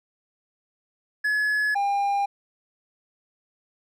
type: tone pair in turn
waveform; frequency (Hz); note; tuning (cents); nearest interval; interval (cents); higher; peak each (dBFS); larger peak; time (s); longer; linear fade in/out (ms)
triangle; 1700 / 802.3; G#6 / G5; +40 / +40; octave + minor second; 1300; first; -19; neither; 1.24-1.75 / 1.75-2.26; neither; 10
effects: none